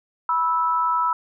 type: tone pair together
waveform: sine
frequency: 982 / 1313.2 Hz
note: B5 / E6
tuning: -10 / -7 cents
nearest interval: perfect fourth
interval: 503 cents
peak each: -21 dBFS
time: 0.29-1.13 s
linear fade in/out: 2 ms
effects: none